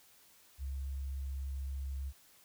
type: tone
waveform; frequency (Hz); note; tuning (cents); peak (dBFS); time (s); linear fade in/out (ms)
sine; 67.9; C#2; -35; -36; 0.58-2.13; 50
effects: white hiss -63 dBFS RMS until 2.44 s